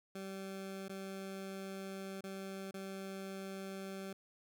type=tone with dropouts; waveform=20% pulse; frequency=193.2 Hz; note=G3; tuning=25 cents flat; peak=-38 dBFS; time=0.15-4.13 s; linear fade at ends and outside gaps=5 ms; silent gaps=0.883-0.894 / 2.209-2.238 / 2.711-2.74 s; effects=none